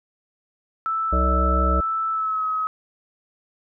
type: tone with pitch glide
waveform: sine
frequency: 1318.5 to 1275.1 Hz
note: E6 to D#6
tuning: 0 to +42 cents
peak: -21 dBFS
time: 0.86-2.67 s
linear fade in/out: 0 ms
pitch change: -58 cents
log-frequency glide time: 2.11-2.45 s
type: harmonic tone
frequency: 63.9 Hz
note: C2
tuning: 40 cents flat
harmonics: 1 / 3 / 5 / 7 / 9 / 10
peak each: -19 / -29 / -31 / -32 / -29 / -31 dBFS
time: 1.12-1.81 s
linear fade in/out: 10 ms
effects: none